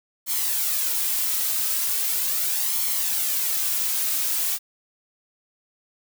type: noise with flanger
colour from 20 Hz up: blue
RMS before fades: -24 dBFS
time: 0.26-4.59 s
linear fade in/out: 50 ms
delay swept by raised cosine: 0.92 to 3.22 ms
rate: 0.39 Hz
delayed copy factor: +0.55
effects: none